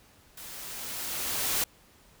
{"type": "noise with level ramp", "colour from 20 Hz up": "white", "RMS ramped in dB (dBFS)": [-44, -27], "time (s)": [0.37, 1.64], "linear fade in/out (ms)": 5, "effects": ["pink hiss -59 dBFS RMS until 2.2 s"]}